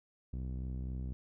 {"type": "tone with low-pass filter", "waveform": "sawtooth", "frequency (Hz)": 63.9, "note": "C2", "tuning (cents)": -40, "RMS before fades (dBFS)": -39, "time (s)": [0.33, 1.13], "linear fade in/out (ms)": 0, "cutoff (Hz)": 220, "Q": 0.9, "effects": []}